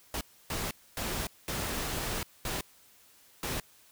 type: noise bursts at uneven times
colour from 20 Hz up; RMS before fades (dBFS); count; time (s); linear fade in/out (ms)
pink; -34; 6; 0.14-0.21 / 0.5-0.71 / 0.97-1.27 / 1.48-2.23 / 2.45-2.61 / 3.43-3.6; 2
effects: white hiss -60 dBFS RMS until 3.91 s